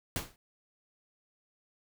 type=noise with exponential decay; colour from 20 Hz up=pink; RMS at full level=-30 dBFS; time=0.16-0.36 s; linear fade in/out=1 ms; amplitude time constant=43 ms; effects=none